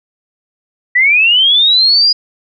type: linear sweep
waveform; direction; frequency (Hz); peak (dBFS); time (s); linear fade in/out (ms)
sine; up; 1922 to 4929; -6; 0.95-2.13; 10
effects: none